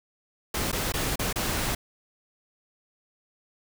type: noise with dropouts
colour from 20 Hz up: pink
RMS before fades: -28 dBFS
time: 0.54-1.75 s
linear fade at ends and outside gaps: 5 ms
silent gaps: 0.717-0.727 / 0.922-0.938 / 1.158-1.192 / 1.328-1.358 s
effects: none